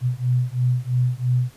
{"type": "beating tone pair", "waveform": "sine", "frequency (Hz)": [123.4, 126.4], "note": ["B2", "B2"], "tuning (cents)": [-1, 41], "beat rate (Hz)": 3, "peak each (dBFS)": -21, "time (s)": [0.01, 1.52], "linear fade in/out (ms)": 50, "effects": ["pink hiss -51 dBFS RMS until 1.56 s", "resampled to 32000 Hz"]}